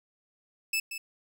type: tone with echo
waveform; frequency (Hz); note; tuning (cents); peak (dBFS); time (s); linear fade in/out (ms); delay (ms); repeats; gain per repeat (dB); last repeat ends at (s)
sawtooth; 2622; E7; -10; -23; 0.73-0.8; 5; 180; 1; -9; 0.98
effects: none